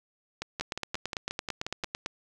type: two click trains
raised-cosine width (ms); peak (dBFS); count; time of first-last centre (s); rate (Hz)
0.2; -16 / -14; 9 / 14; 0.42-1.843 / 0.61-2.061; 5.62 / 8.96
effects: none

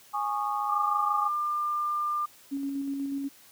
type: chord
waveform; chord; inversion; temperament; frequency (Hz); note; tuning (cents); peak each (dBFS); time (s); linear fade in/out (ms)
sine; Ab suspended fourth; none; equal with one note detuned; 830.6 / 1108.7 / 1223.1; Ab5 / Db6 / Eb6; 0 / 0 / -30; -30 / -32 / -32; 0.13-1.29; 20
type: tone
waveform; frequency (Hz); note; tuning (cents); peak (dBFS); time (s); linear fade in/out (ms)
sine; 1197; D6; +33; -26; 0.69-2.26; 10
type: tone with tremolo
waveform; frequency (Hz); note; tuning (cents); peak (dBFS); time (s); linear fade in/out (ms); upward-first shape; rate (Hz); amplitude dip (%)
sine; 277.2; C#4; 0; -28; 2.51-3.29; 20; square; 8.2; 25
effects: white hiss -55 dBFS RMS until 3.51 s + high-pass 80 Hz 12 dB/octave

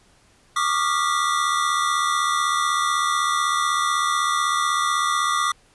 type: tone cluster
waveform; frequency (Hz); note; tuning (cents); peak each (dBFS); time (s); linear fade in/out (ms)
square; 1131 / 1207 / 1390 / 1960; C#6 / D6 / F6 / B6; +34 / +47 / -9 / -14; -26 / -22 / -31 / -30; 0.56-5.52; 5
effects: pink hiss -57 dBFS RMS until 5.74 s + resampled to 24000 Hz

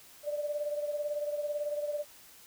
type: beating tone pair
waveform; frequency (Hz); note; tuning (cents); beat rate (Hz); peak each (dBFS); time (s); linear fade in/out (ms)
sine; 587.3 / 605.3; D5 / D#5; 0 / -48; 18; -32 / -39; 0.23-2.05; 50
effects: white hiss -55 dBFS RMS until 2.46 s

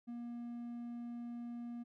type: tone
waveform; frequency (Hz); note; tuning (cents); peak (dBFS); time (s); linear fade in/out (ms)
triangle; 237.8; A#3; +35; -40; 0.07-1.84; 20
effects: none

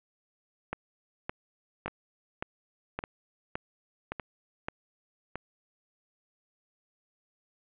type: two click trains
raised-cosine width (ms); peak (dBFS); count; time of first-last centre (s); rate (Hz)
0.5; -20 / -17; 4 / 8; 1.88-5.356 / 0.73-4.685; 0.863 / 1.77
effects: resampled to 8000 Hz + 8-bit

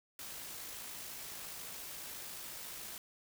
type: noise with amplitude modulation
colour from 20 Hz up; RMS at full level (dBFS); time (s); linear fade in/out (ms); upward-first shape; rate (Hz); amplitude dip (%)
white; -45; 0.19-2.98; 2; sine; 54.2; 25
effects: none

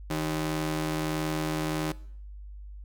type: ring-modulated tone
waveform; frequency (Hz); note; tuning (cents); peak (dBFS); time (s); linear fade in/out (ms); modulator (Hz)
sawtooth; 233.1; A#3; 0; -21; 0.1-1.92; 5; 75.8
effects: noise-tail reverb RT60 0.6 s tail -20 dB re dry + added 50 Hz sine -40 dBFS peak until 2.84 s

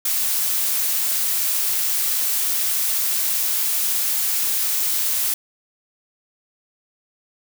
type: noise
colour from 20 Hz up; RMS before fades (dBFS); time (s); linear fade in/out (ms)
blue; -21; 0.05-5.34; 5
effects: none

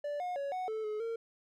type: tone with pitch steps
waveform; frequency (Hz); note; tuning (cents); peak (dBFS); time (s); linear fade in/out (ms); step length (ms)
triangle; 583 / 720 / 560 / 739 / 437.8 / 425.9 / 457.8; D5 / F#5 / C#5 / F#5 / A4 / G#4 / A#4; -13 / -47 / +18 / -2 / -9 / +44 / -31; -32; 0.04-1.16; 5; 160
effects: none

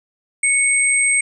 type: tone pair together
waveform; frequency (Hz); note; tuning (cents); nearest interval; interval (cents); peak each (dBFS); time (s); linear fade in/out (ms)
sine; 2217 / 8370; C#7 / C9; 0 / 0; octave + major seventh; 2300; -16; 0.43-1.21; 5
effects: none

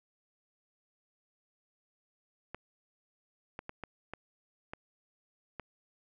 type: clicks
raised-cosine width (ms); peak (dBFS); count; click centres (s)
0.5; -25; 7; 2.546 / 3.591 / 3.694 / 3.837 / 4.136 / 4.735 / 5.597
effects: none

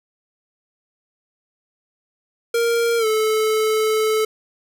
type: tone with pitch glide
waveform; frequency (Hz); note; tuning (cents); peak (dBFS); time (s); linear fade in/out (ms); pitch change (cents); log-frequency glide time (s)
square; 466.2 to 435; A#4 to A4; 0 to -20; -17; 2.54-4.25; 5; -120; 2.98-3.06
effects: none

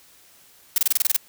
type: noise bursts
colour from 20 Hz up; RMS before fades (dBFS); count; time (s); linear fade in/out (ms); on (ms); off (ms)
blue; -18; 9; 0.76-1.165; 2; 21; 27
effects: white hiss -53 dBFS RMS until 1.28 s

